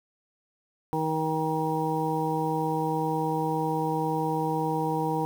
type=harmonic tone; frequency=158.1 Hz; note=D#3; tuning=28 cents sharp; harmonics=1 / 2 / 3 / 5 / 6; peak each=-31 / -31 / -31 / -31 / -31 dBFS; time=0.93-5.25 s; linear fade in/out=0 ms; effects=8-bit